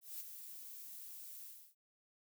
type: noise with ADSR envelope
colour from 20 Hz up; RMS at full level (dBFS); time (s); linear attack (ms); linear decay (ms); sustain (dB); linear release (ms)
violet; -44; 0.01-1.75; 190; 17; -7; 320
effects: none